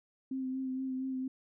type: tone with vibrato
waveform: sine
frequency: 261.6 Hz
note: C4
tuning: in tune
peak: -33 dBFS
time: 0.31-1.28 s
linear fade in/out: 5 ms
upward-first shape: sine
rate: 4.3 Hz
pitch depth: 22 cents each way
effects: none